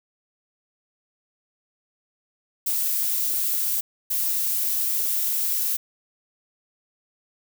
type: noise bursts at uneven times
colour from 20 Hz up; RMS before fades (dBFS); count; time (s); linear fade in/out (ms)
violet; -24; 2; 2.66-3.81 / 4.1-5.77; 10
effects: none